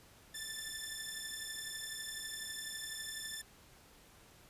10% pulse beating tone pair, 1760 / 1772 Hz, A6 / A6, 0 / +12 cents, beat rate 12 Hz, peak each -35 / -36 dBFS, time 0.34-3.42 s, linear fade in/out 10 ms, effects pink hiss -61 dBFS RMS until 4.49 s + resampled to 32000 Hz

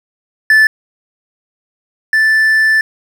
triangle tone pair in turn, 1750 / 1760 Hz, A6 / A6, -10 / 0 cents, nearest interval unison, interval 10 cents, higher second, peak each -3 / -6 dBFS, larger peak first, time 0.5-0.67 / 2.13-2.81 s, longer second, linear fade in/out 2 ms, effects 7-bit

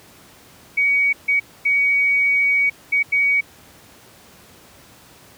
sine tone bursts at uneven times, 2253 Hz, C#7, 28 cents sharp, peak -14 dBFS, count 5, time 0.77-1.13 / 1.28-1.4 / 1.65-2.7 / 2.92-3.03 / 3.12-3.41 s, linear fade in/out 10 ms, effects pink hiss -47 dBFS RMS until 5.37 s + high-pass 80 Hz 12 dB/octave

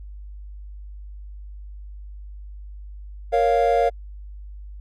triangle chord, Bb minor, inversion none, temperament equal, 466.2 / 554.4 / 698.5 Hz, Bb4 / Db5 / F5, 0 / 0 / 0 cents, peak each -19 / -20 / -17 dBFS, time 3.32-3.9 s, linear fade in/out 20 ms, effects added 50 Hz sine -35 dBFS peak until 4.8 s + Opus 48 kbps

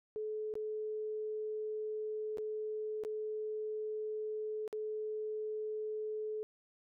sine tone with dropouts, 430 Hz, A4, 40 cents flat, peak -36 dBFS, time 0.16-6.43 s, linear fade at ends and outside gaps 0 ms, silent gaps 0.539-0.554 / 2.373-2.383 / 3.037-3.049 / 4.678-4.728 s, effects none

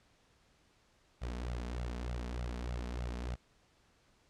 sawtooth tone with flanger, 60.4 Hz, B1, 38 cents flat, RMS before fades -39 dBFS, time 1.21-3.36 s, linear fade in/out 20 ms, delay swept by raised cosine 1.4 to 4.7 ms, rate 3.3 Hz, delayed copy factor +0.7, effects pink hiss -69 dBFS RMS until 4.29 s + low-pass 7000 Hz 12 dB/octave

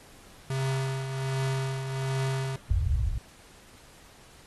square tone with tremolo, 133.6 Hz, C3, 36 cents sharp, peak -26 dBFS, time 0.5-2.56 s, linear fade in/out 2 ms, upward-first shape triangle, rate 1.3 Hz, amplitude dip 55%
white low-pass noise, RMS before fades -26 dBFS, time 2.7-3.18 s, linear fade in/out 2 ms, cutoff 110 Hz, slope 48 dB/octave
effects pink hiss -53 dBFS RMS until 4.46 s + AAC 32 kbps

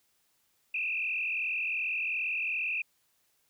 sine tone with frequency modulation, 2553 Hz, D#7, 44 cents sharp, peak -29 dBFS, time 0.74-2.82 s, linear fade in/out 5 ms, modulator 42.7 Hz, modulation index 3.3, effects white hiss -72 dBFS RMS until 3.49 s

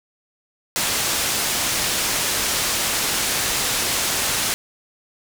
white low-pass noise, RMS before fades -22 dBFS, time 0.76-4.54 s, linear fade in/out 0 ms, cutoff 9300 Hz, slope 12 dB/octave, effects none

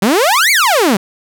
sawtooth exponential two-way sweep, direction up then down, 180.9 to 2343 to 180.9 Hz, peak -5 dBFS, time 0.02-0.97 s, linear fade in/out 5 ms, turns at 0.51 s, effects none

